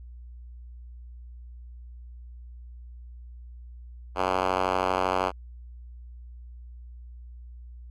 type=tone with band-pass filter; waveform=5% pulse; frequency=92.7 Hz; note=F#2; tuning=4 cents sharp; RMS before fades=-26 dBFS; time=4.15-5.32 s; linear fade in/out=50 ms; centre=990 Hz; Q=0.77; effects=added 60 Hz sine -41 dBFS peak until 7.9 s